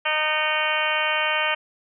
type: harmonic tone with a mistuned harmonic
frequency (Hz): 307.6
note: D#4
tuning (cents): -20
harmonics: 2 / 3 / 4 / 5 / 6 / 7 / 8 / 9 / 10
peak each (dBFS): -29 / -29 / -29 / -29 / -29 / -29 / -29 / -29 / -29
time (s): 0.05-1.55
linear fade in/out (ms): 10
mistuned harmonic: 7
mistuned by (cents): +58
effects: none